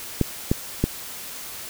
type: clicks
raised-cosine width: 3 ms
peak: -5 dBFS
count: 3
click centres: 0.213 / 0.515 / 0.84 s
effects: white hiss -36 dBFS RMS until 1.69 s